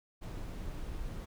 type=noise with ADSR envelope; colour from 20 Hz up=brown; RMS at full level=-37 dBFS; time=0.21-1.26 s; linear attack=29 ms; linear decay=6 ms; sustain=-3 dB; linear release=17 ms; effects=none